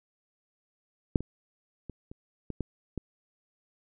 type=clicks; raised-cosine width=3 ms; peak=-8 / -24 / -26 / -30 / -22 / -18 / -20 dBFS; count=7; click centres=1.158 / 1.206 / 1.897 / 2.115 / 2.503 / 2.607 / 2.977 s; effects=none